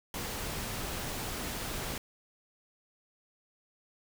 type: noise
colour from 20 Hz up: pink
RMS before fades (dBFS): -37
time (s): 0.14-1.98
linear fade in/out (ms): 2
effects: none